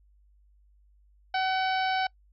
harmonic tone with a mistuned harmonic, 755 Hz, F#5, 35 cents sharp, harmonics 1 / 2 / 3 / 4 / 5 / 6 / 7, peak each -26 / -32 / -36 / -38 / -40 / -42 / -43 dBFS, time 1.34-2.07 s, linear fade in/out 5 ms, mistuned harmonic 5, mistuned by +47 cents, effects noise-tail reverb RT60 0.1 s tail -25 dB re dry + added 50 Hz sine -58 dBFS peak until 2.32 s

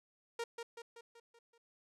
sawtooth tone with echo, 466.2 Hz, A#4, in tune, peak -33 dBFS, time 0.39-0.44 s, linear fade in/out 5 ms, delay 190 ms, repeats 6, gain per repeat -5 dB, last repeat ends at 1.58 s, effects low-pass 9000 Hz 12 dB/octave

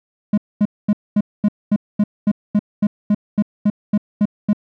triangle tone bursts, 207.7 Hz, G#3, in tune, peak -9 dBFS, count 16, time 0.33-4.532 s, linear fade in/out 5 ms, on 47 ms, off 230 ms, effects none

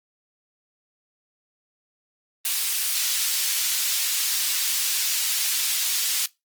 pink high-pass noise, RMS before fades -24 dBFS, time 2.45-6.26 s, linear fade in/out 2 ms, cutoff 3500 Hz, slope 12 dB/octave, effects noise-tail reverb RT60 0.2 s tail -22 dB re dry + Opus 24 kbps

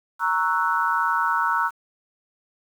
sine chord, F# dominant seventh, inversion first, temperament equal, 932.3 / 1108.7 / 1318.5 / 1480 Hz, A#5 / C#6 / E6 / F#6, 0 / 0 / 0 / 0 cents, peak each -24 / -27 / -24 / -25 dBFS, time 0.19-1.71 s, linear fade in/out 50 ms, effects 8-bit

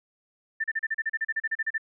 sine tone bursts, 1783 Hz, A6, 22 cents sharp, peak -24 dBFS, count 16, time 0.6-1.781 s, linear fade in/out 10 ms, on 41 ms, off 35 ms, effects none

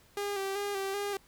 sawtooth tone with vibrato, 397.6 Hz, G4, 25 cents sharp, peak -28 dBFS, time 0.17-1.17 s, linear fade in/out 2 ms, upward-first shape square, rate 2.6 Hz, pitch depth 36 cents each way, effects pink hiss -62 dBFS RMS until 1.27 s

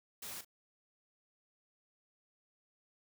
white noise with echo, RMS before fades -45 dBFS, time 0.22-0.41 s, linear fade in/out 5 ms, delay 38 ms, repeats 1, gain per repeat -13 dB, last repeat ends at 0.448 s, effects none

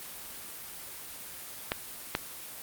clicks, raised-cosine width 0.3 ms, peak -11 dBFS, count 2, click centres 1.719 / 2.151 s, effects white hiss -43 dBFS RMS until 2.62 s + Opus 24 kbps

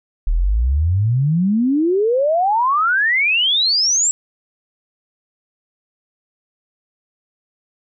sine exponential sweep, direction up, 36.49 to 7750 Hz, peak -13 dBFS, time 0.27-4.11 s, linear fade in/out 0 ms, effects none

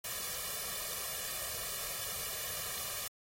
white noise with comb filter, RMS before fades -39 dBFS, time 0.04-3.08 s, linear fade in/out 5 ms, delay 1.7 ms, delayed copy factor +0.85, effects AAC 48 kbps

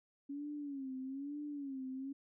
sine tone with vibrato, 277.2 Hz, C#4, in tune, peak -40 dBFS, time 0.29-2.13 s, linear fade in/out 10 ms, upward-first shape sine, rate 1.1 Hz, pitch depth 110 cents each way, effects none

